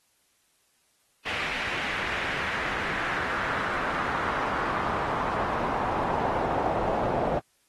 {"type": "noise with band-pass filter sweep", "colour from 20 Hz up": "brown", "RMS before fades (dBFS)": -29, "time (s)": [1.25, 7.4], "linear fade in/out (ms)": 20, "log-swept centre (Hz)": [2400, 670], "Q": 2, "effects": ["white hiss -68 dBFS RMS until 7.68 s", "AAC 32 kbps"]}